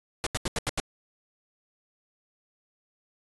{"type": "noise bursts", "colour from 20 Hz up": "pink", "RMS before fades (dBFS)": -28, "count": 6, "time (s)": [0.24, 0.8], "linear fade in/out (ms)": 0, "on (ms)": 25, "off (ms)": 82, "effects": ["resampled to 24000 Hz"]}